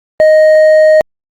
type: tone with hard clipping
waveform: sine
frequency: 622.3 Hz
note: D#5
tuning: in tune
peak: -4 dBFS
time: 0.2-1.01 s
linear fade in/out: 0 ms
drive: 4 dB
effects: Opus 32 kbps